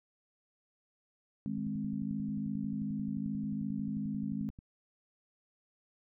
sine chord, Ab major, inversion second, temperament equal, 155.56 / 207.7 / 261.6 Hz, Eb3 / Ab3 / C4, 0 / 0 / 0 cents, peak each -41 / -35 / -39 dBFS, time 1.46-4.49 s, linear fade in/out 0 ms
click train, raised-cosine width 5 ms, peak -36 dBFS, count 35, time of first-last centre 1.58-4.589 s, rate 11.3 Hz
effects none

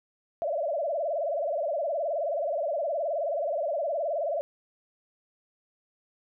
sine tone with vibrato, 620 Hz, D#5, 6 cents flat, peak -26 dBFS, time 0.42-4.41 s, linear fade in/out 0 ms, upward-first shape sine, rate 19 Hz, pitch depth 180 cents each way, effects none

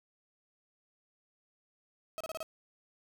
35% pulse tone bursts, 641 Hz, E5, 49 cents flat, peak -35 dBFS, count 5, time 2.18-2.429 s, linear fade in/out 0 ms, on 25 ms, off 31 ms, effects none

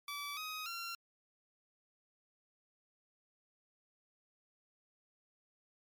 15% pulse tone with pitch steps, 1153 / 1257.4 / 1371.2 Hz, D6 / D#6 / F6, -32 / +18 / -32 cents, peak -34 dBFS, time 0.08-0.95 s, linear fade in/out 2 ms, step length 290 ms, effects MP3 96 kbps

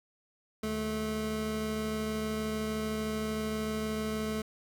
25% pulse tone pair together, 76.65 / 216.8 Hz, D#2 / A3, -25 / -25 cents, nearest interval octave + tritone, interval 1800 cents, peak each -38 / -28 dBFS, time 0.63-4.42 s, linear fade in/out 5 ms, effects none

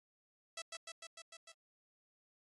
5% pulse tone with echo, 659.3 Hz, E5, in tune, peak -31 dBFS, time 0.57-0.62 s, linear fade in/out 5 ms, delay 150 ms, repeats 6, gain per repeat -2 dB, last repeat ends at 1.52 s, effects AAC 32 kbps

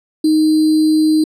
sine tone with sample-and-hold, 311.1 Hz, D#4, in tune, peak -9 dBFS, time 0.24-1.24 s, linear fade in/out 5 ms, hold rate 4410 Hz, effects low-pass 11000 Hz 12 dB/octave

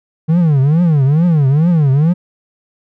triangle tone with vibrato, 153.1 Hz, D#3, 28 cents flat, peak -6 dBFS, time 0.28-2.14 s, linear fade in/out 20 ms, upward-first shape triangle, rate 2.3 Hz, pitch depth 290 cents each way, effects none

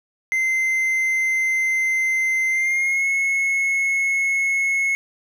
triangle tone with pitch glide, 2074 to 2182 Hz, C7 to C#7, -16 to -28 cents, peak -16 dBFS, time 0.32-4.95 s, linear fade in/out 0 ms, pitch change +88 cents, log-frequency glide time 2.49-3.07 s, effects none

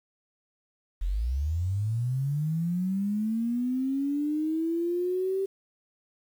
sine linear sweep, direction up, 40.02 to 391.1 Hz, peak -25 dBFS, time 1.01-5.46 s, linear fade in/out 10 ms, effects 9-bit

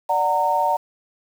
sine chord, D augmented, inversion none, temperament equal with one note detuned, 587.3 / 740 / 919.5 Hz, D5 / F#5 / A#5, 0 / 0 / -24 cents, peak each -24 / -22 / -19 dBFS, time 0.09-0.77 s, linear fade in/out 10 ms, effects 7-bit

